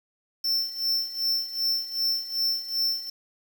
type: tone with tremolo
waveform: square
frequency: 5370 Hz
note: E8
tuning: 31 cents sharp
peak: -22 dBFS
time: 0.44-3.1 s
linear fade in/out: 5 ms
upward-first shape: sine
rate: 2.6 Hz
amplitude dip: 80%
effects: 8-bit